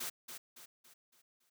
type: noise with echo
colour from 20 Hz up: white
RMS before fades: -40 dBFS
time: 0-0.1 s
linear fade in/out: 10 ms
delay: 280 ms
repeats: 5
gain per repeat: -7 dB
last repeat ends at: 1.5 s
effects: high-pass 150 Hz 12 dB/octave